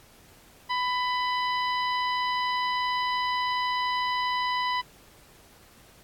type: harmonic tone with a mistuned harmonic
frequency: 995 Hz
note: B5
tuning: 13 cents sharp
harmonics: 1 / 2 / 3 / 4 / 5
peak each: -26 / -32 / -36 / -38 / -40 dBFS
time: 0.69-4.82 s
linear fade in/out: 20 ms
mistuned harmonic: 3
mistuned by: +19 cents
effects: pink hiss -55 dBFS RMS until 6.03 s + AAC 64 kbps